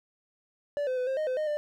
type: tone with pitch steps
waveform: triangle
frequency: 579 / 512 / 503 / 530 / 618 / 512 / 615 / 595 Hz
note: D5 / C5 / B4 / C5 / D#5 / C5 / D#5 / D5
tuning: -25 / -38 / +32 / +22 / -12 / -38 / -20 / +22 cents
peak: -25 dBFS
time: 0.77-1.57 s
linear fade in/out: 0 ms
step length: 100 ms
effects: none